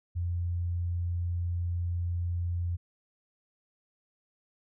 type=tone; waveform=sine; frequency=87 Hz; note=F2; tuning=6 cents flat; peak=-28 dBFS; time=0.15-2.77 s; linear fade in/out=20 ms; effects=none